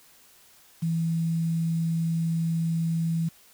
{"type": "tone with quantisation", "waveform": "sine", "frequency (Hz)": 164.81, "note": "E3", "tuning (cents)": 0, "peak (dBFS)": -23, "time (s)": [0.82, 3.29], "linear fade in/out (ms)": 10, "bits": 8, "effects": ["white hiss -56 dBFS RMS until 3.53 s"]}